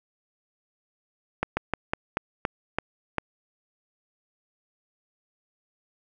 slowing click train, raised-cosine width 0.5 ms, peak -9 dBFS, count 8, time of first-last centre 1.43-3.183 s, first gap 140 ms, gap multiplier 1.19, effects none

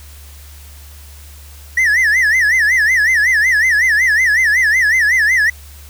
triangle tone with vibrato, 1864.7 Hz, A#6, in tune, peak -8 dBFS, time 1.77-5.5 s, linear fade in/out 5 ms, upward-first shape sine, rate 5.4 Hz, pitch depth 190 cents each way, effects added 72 Hz sine -35 dBFS peak until 5.89 s + white hiss -42 dBFS RMS until 5.89 s

